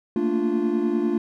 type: chord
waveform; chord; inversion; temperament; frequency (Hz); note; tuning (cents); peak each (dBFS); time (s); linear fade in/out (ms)
triangle; Bb major seventh; third; equal with one note detuned; 223.1 / 233.1 / 293.7 / 349.2; A3 / Bb3 / D4 / F4; +24 / 0 / 0 / 0; -24 / -26 / -24 / -22; 0.16-1.18; 2
effects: none